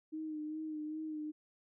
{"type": "tone with vibrato", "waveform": "sine", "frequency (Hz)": 309, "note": "D#4", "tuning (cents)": -12, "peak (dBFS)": -38, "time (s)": [0.12, 1.32], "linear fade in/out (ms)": 20, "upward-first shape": "sine", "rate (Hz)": 2.5, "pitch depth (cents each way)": 33, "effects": []}